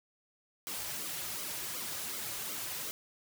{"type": "noise with flanger", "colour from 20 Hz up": "white", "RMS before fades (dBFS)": -39, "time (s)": [0.67, 2.91], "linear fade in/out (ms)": 0, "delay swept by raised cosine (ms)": [1.1, 4.5], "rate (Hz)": 2.7, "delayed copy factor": -0.75, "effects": []}